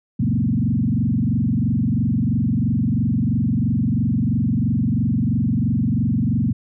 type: tone with frequency modulation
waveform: sine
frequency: 174.61 Hz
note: F3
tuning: in tune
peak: -16 dBFS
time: 0.19-6.53 s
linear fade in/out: 10 ms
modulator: 23 Hz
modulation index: 3.4
effects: none